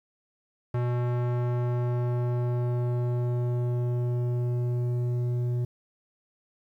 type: tone with low-pass filter sweep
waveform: square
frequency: 122 Hz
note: B2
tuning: 21 cents flat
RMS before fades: -27 dBFS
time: 0.74-5.65 s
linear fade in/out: 5 ms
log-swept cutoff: 1400 to 320 Hz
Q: 0.71
effects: 10-bit